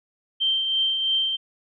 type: tone with tremolo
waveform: sine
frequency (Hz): 3136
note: G7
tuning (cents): 0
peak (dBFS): -18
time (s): 0.4-1.37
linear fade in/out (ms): 20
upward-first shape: triangle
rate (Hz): 3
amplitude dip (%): 45
effects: none